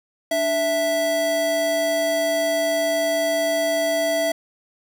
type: tone pair together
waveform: square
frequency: 293.9 / 659.3 Hz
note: D4 / E5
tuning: +1 / 0 cents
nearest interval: octave + major second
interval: 1399 cents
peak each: -30 / -20 dBFS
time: 0.31-4.32 s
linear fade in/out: 5 ms
effects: none